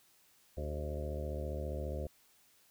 harmonic tone with a mistuned harmonic, 74.8 Hz, D2, 32 cents sharp, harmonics 1 / 2 / 3 / 4 / 5 / 6 / 7 / 8 / 9, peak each -38 / -46 / -49 / -51 / -47 / -51 / -44 / -47 / -52 dBFS, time 0.57-2.07 s, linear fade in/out 5 ms, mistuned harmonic 6, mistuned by -61 cents, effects white hiss -67 dBFS RMS until 2.7 s

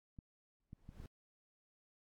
clicks, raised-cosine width 5 ms, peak -38 dBFS, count 4, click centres 0.188 / 0.731 / 0.891 / 1.001 s
brown noise with exponential growth, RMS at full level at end -49 dBFS, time 0.6-1.06 s, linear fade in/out 2 ms, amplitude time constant 100 ms
effects AAC 64 kbps

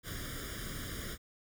pink noise with comb filter, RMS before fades -41 dBFS, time 0.03-1.18 s, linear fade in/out 50 ms, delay 0.58 ms, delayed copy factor +0.95, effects none

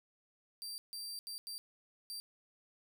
sawtooth tone bursts at uneven times, 4699 Hz, D8, in tune, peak -39 dBFS, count 5, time 0.62-0.78 / 0.93-1.19 / 1.27-1.38 / 1.47-1.58 / 2.1-2.2 s, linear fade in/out 0 ms, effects none

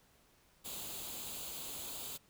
white noise with comb filter, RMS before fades -44 dBFS, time 0.64-2.18 s, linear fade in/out 20 ms, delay 0.27 ms, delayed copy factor +0.65, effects pink hiss -68 dBFS RMS until 2.29 s

